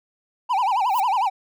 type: tone with vibrato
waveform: triangle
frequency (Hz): 876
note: A5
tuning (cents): -8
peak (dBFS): -16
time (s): 0.49-1.3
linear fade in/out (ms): 20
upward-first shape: sine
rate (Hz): 11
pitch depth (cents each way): 250
type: noise with exponential growth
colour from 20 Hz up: violet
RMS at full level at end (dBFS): -28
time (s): 0.84-1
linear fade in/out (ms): 1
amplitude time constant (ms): 34
effects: none